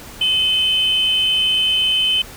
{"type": "tone pair together", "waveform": "sine", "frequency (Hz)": [2568, 3054], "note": ["E7", "G7"], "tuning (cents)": [-46, -46], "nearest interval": "minor third", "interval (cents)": 300, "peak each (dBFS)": [-22, -13], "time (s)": [0.21, 2.22], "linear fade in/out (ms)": 5, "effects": ["tanh soft clip ceiling -10 dBFS", "pink hiss -37 dBFS RMS until 2.36 s"]}